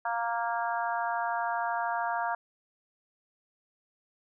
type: harmonic tone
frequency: 233.1 Hz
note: A#3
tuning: in tune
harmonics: 3 / 4 / 5 / 6 / 7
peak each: -32 / -32 / -38 / -37 / -38 dBFS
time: 0.05-2.35 s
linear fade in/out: 5 ms
effects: none